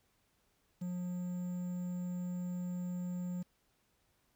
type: tone with quantisation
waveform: triangle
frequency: 178.6 Hz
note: F3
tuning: 39 cents sharp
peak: -34 dBFS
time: 0.81-3.43 s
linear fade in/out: 10 ms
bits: 10
effects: pink hiss -75 dBFS RMS until 4.35 s